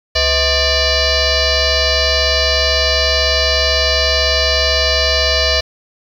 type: tone with frequency modulation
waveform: sine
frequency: 2349 Hz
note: D7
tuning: in tune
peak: -11 dBFS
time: 0.15-5.61 s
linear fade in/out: 10 ms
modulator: 570 Hz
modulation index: 4.8
effects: 7-bit